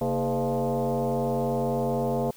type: tone with frequency modulation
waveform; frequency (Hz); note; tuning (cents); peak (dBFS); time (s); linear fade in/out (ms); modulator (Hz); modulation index
sine; 136; C#3; -33; -23; 0.01-2.31; 5; 184; 3.5
effects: white hiss -52 dBFS RMS until 2.36 s